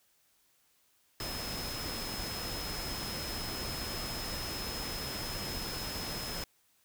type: tone in noise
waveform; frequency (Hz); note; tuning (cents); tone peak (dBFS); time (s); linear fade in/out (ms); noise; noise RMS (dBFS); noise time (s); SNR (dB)
sine; 5150; E8; -41; -41; 1.2-6.44; 2; pink; -39; 1.2-6.44; -5
effects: white hiss -70 dBFS RMS until 6.84 s